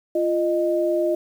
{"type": "tone pair together", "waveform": "sine", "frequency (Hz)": [345.9, 616.3], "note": ["F4", "D#5"], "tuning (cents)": [-17, -17], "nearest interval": "minor seventh", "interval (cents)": 1000, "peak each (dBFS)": -21, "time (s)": [0.15, 1.15], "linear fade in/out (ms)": 5, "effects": ["8-bit"]}